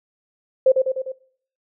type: tone with echo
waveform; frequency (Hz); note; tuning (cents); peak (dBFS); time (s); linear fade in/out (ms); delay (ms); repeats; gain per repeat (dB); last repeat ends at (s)
sine; 523.3; C5; 0; -10; 0.66-0.72; 5; 100; 4; -4; 1.12
effects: noise-tail reverb RT60 0.6 s tail -22 dB re dry